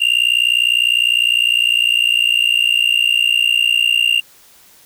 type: tone with amplitude modulation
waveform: triangle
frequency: 2794 Hz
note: F7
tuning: in tune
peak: -6 dBFS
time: 0-4.21 s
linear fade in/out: 20 ms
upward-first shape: sine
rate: 59.9 Hz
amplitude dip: 95%
effects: white hiss -47 dBFS RMS until 4.85 s